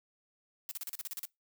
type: noise bursts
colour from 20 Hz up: blue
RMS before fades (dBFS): -39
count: 10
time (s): 0.69-1.253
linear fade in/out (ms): 0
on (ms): 23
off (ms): 37
effects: noise-tail reverb RT60 0.2 s tail -24 dB re dry